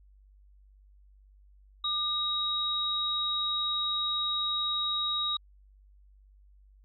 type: tone pair together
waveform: sine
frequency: 1203 / 3802 Hz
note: D6 / A#7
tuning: +41 / +33 cents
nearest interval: octave + minor sixth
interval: 1992 cents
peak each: -35 / -28 dBFS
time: 1.84-5.37 s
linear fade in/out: 5 ms
effects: added 49 Hz sine -55 dBFS peak until 6.84 s